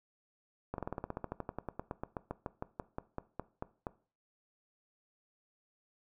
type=slowing click train; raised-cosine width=1 ms; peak=-23 dBFS; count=28; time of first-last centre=0.74-3.868 s; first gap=42 ms; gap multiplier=1.07; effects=noise-tail reverb RT60 0.4 s tail -18 dB re dry